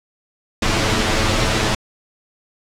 pink noise with comb filter, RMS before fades -17 dBFS, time 0.62-1.75 s, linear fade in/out 5 ms, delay 9.2 ms, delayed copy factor +0.8, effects low-pass 6000 Hz 12 dB/octave

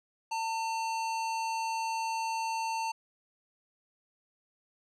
square tone with low-pass filter, 900 Hz, A5, 39 cents sharp, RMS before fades -33 dBFS, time 0.31-2.92 s, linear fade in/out 10 ms, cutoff 6500 Hz, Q 1.2, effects none

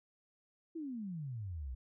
sine exponential sweep, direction down, 340.3 to 59.2 Hz, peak -39 dBFS, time 0.75-1.75 s, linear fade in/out 10 ms, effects none

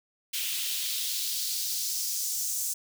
white noise with high-pass filter sweep, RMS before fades -31 dBFS, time 0.33-2.74 s, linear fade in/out 10 ms, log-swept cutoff 2800 to 6900 Hz, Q 2, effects none

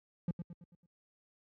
triangle tone with echo, 172.6 Hz, F3, 20 cents flat, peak -28 dBFS, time 0.28-0.31 s, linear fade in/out 2 ms, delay 110 ms, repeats 5, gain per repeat -7 dB, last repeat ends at 0.86 s, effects high-pass 60 Hz 12 dB/octave

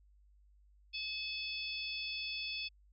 harmonic tone with a mistuned harmonic, 860 Hz, A5, 40 cents flat, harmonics 3 / 4 / 5 / 6, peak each -41 / -43 / -45 / -47 dBFS, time 0.93-2.69 s, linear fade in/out 20 ms, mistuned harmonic 5, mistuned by +72 cents, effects added 50 Hz sine -62 dBFS peak until 2.92 s

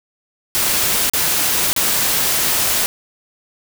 white noise with dropouts, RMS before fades -17 dBFS, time 0.55-2.86 s, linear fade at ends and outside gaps 0 ms, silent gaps 1.097-1.135 / 1.73-1.763 s, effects none

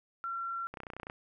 sine tone, 1363 Hz, F6, 43 cents flat, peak -34 dBFS, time 0.24-0.67 s, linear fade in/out 0 ms
clicks, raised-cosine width 0.5 ms, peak -27 dBFS, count 12, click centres 0.74 / 0.772 / 0.803 / 0.834 / 0.868 / 0.902 / 0.935 / 0.966 / 0.999 / 1.032 / 1.069 / 1.099 s
effects none

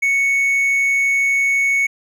triangle tone, 2217 Hz, C#7, in tune, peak -12 dBFS, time 0.02-1.87 s, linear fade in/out 10 ms, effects none

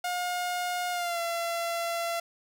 sawtooth tone with pitch glide, 715 to 678.8 Hz, F5 to F5, +41 to -49 cents, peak -25 dBFS, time 0.04-2.2 s, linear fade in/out 5 ms, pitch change -90 cents, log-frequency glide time 0.91-1.2 s, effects none

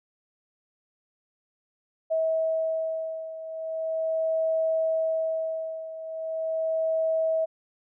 sine beating tone pair, 644 / 644.39 Hz, E5 / E5, -41 / -39 cents, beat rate 0.39 Hz, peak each -26 / -30 dBFS, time 2.1-7.46 s, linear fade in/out 20 ms, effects none

